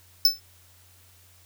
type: tone with exponential decay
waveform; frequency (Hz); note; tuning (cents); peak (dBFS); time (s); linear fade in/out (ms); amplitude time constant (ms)
square; 5274; E8; 0; -12; 0.25-0.4; 2; 31
effects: added 90 Hz sine -57 dBFS peak until 1.45 s + white hiss -57 dBFS RMS until 1.45 s